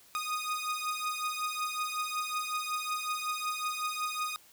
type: beating tone pair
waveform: sawtooth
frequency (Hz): 1238 / 1243.4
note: D#6 / D#6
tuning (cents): -9 / -2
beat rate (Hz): 5.4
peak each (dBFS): -31 / -32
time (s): 0.15-4.36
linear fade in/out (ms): 0
effects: white hiss -59 dBFS RMS until 4.52 s